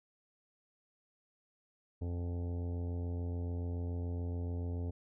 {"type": "harmonic tone with a mistuned harmonic", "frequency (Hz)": 87, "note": "F2", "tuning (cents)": -6, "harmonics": [1, 2, 3, 4, 5, 6, 7, 8, 9, 10], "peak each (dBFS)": [-35, -49, -45, -55, -49, -57, -57, -63, -63, -65], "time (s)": [2.01, 4.91], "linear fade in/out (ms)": 10, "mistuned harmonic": 8, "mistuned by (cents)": 76, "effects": []}